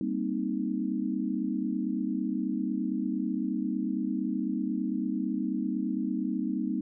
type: chord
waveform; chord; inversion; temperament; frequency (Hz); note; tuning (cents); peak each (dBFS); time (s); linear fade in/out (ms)
sine; C minor seventh; second; equal with one note detuned; 197.7 / 233.1 / 261.6 / 311.1; G3 / Bb3 / C4 / Eb4; +15 / 0 / 0 / 0; -33; 0.01-6.81; 2
effects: none